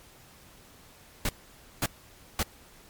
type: noise bursts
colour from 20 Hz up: pink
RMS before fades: -27 dBFS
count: 3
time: 1.25-2.43 s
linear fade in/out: 2 ms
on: 40 ms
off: 530 ms
effects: pink hiss -54 dBFS RMS until 2.89 s + MP3 96 kbps